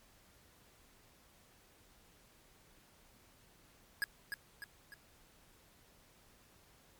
square tone with echo, 1661.2 Hz, G#6, in tune, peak -32 dBFS, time 4.02-4.04 s, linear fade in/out 0 ms, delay 300 ms, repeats 3, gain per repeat -6 dB, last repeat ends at 4.94 s, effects pink hiss -65 dBFS RMS until 6.99 s + MP3 96 kbps

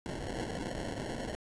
white noise with sample-and-hold, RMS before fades -38 dBFS, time 0.06-1.35 s, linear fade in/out 0 ms, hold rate 1225 Hz, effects resampled to 22050 Hz

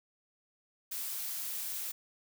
blue noise, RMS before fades -38 dBFS, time 0.91-1.92 s, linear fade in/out 10 ms, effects none

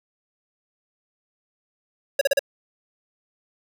square tone bursts, 554.4 Hz, C#5, in tune, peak -16 dBFS, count 4, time 2.19-2.393 s, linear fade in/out 5 ms, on 23 ms, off 37 ms, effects none

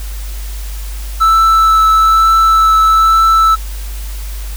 triangle tone with vibrato, 1317 Hz, E6, 2 cents flat, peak -4 dBFS, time 1.2-3.56 s, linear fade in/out 20 ms, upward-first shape triangle, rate 1.1 Hz, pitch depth 12 cents each way, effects added 50 Hz sine -20 dBFS peak until 4.56 s + white hiss -33 dBFS RMS until 4.56 s

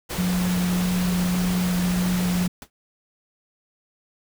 pink noise, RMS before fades -30 dBFS, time 0.09-2.48 s, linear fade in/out 20 ms
sine tone with vibrato, 180 Hz, F#3, 47 cents flat, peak -20 dBFS, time 0.18-2.48 s, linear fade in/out 5 ms, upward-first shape triangle, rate 1.7 Hz, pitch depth 11 cents each way
pink noise with exponential decay, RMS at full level -35 dBFS, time 2.62-2.7 s, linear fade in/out 1 ms, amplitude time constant 16 ms
effects none

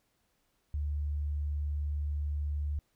sine tone, 73.42 Hz, D2, in tune, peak -30 dBFS, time 0.74-2.79 s, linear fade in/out 0 ms, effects pink hiss -75 dBFS RMS until 2.95 s

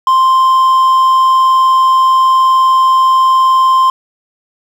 triangle tone, 1046.5 Hz, C6, in tune, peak -4 dBFS, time 0.07-3.9 s, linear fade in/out 2 ms, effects 7-bit

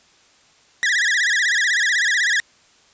40% pulse tone with vibrato, 1800 Hz, A6, 39 cents sharp, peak -15 dBFS, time 0.83-2.4 s, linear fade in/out 0 ms, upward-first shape sine, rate 16 Hz, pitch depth 180 cents each way, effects white hiss -54 dBFS RMS until 2.93 s + resampled to 16000 Hz

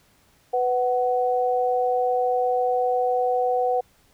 sine tone pair together, 497.7 / 745.7 Hz, B4 / F#5, +13 / +13 cents, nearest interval perfect fifth, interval 700 cents, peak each -22 dBFS, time 0.53-3.81 s, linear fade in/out 10 ms, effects pink hiss -60 dBFS RMS until 4.13 s

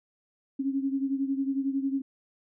sine beating tone pair, 270.2 / 281.2 Hz, C#4 / C#4, -44 / +25 cents, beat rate 11 Hz, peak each -27 / -32 dBFS, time 0.59-2.02 s, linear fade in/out 10 ms, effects none

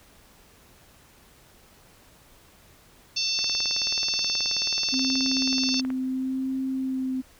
harmonic tone, 892 Hz, A5, 23 cents sharp, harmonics 3 / 4 / 5 / 6 / 7, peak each -33 / -33 / -27 / -29 / -34 dBFS, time 3.16-5.81 s, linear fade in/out 10 ms
click train, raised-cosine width 0.5 ms, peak -23 dBFS, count 48, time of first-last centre 3.39-5.903 s, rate 18.7 Hz
sine tone with vibrato, 261.6 Hz, C4, in tune, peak -25 dBFS, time 4.92-7.22 s, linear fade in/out 20 ms, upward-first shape sine, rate 0.74 Hz, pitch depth 17 cents each way
effects pink hiss -55 dBFS RMS until 7.39 s

